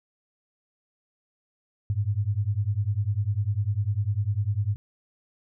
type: beating tone pair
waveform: sine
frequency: 98 / 108 Hz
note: G2 / A2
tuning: 0 / -32 cents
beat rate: 10 Hz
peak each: -26 / -26 dBFS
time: 1.9-4.76 s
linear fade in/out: 0 ms
effects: none